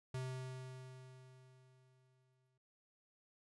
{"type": "tone with exponential decay", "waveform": "square", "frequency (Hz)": 129.3, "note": "C3", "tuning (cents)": -20, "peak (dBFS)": -40, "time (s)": [0.14, 2.58], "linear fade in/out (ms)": 5, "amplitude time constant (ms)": 530, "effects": ["resampled to 24000 Hz"]}